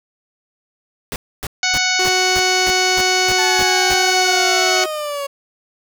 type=noise bursts; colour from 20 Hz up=pink; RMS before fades=-25 dBFS; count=10; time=1.12-3.94 s; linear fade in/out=0 ms; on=39 ms; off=270 ms
type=harmonic tone; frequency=740 Hz; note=F#5; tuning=in tune; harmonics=1 / 2 / 3 / 4 / 5 / 6 / 7 / 8 / 9; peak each=-25 / -22 / -20 / -26 / -26 / -23 / -25 / -26 / -26 dBFS; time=1.63-4.84 s; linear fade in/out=2 ms
type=tone; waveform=sawtooth; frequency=370 Hz; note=F#4; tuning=in tune; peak=-16 dBFS; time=1.99-4.86 s; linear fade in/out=5 ms
type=linear sweep; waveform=30% pulse; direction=down; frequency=880 to 554.4 Hz; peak=-19 dBFS; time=3.38-5.27 s; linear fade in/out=10 ms
effects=none